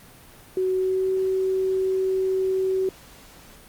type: tone with pitch glide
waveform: sine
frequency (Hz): 373.4 to 378.6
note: F#4 to F#4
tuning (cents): +16 to +40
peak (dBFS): -20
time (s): 0.57-2.89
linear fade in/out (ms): 2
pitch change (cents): +24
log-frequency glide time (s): 0.74-1.1
effects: pink hiss -48 dBFS RMS until 3.68 s + Opus 32 kbps